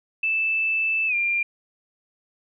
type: tone with pitch glide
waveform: sine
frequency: 2637 to 2390 Hz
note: E7 to D7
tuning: 0 to +30 cents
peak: -20 dBFS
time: 0.23-1.43 s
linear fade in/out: 5 ms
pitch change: -170 cents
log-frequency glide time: 1.07-1.15 s
effects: none

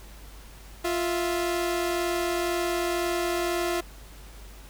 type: tone pair together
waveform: sawtooth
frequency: 349.2 / 656.4 Hz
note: F4 / E5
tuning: 0 / -8 cents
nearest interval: major seventh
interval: 1092 cents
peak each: -22 / -28 dBFS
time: 0.84-3.81 s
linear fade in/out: 10 ms
effects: added 50 Hz sine -44 dBFS peak until 4.69 s + pink hiss -50 dBFS RMS until 4.69 s

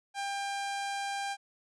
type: tone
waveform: sawtooth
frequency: 797 Hz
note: G5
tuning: 28 cents sharp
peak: -29 dBFS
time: 0.14-1.37 s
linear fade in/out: 50 ms
effects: resampled to 22050 Hz

